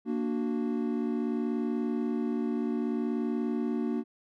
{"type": "chord", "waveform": "triangle", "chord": "Bb augmented", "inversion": "none", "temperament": "equal", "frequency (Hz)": [233.1, 293.7, 370], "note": ["Bb3", "D4", "F#4"], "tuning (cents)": [0, 0, 0], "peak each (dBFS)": [-28, -31, -33], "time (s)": [0.05, 4.04], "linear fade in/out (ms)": 50, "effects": []}